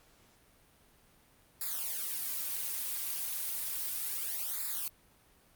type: noise with flanger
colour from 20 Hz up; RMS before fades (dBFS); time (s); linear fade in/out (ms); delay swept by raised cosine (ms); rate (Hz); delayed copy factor
blue; -36; 1.61-4.88; 2; 0.33 to 4.73; 0.33; -1
effects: pink hiss -64 dBFS RMS until 5.55 s + Opus 48 kbps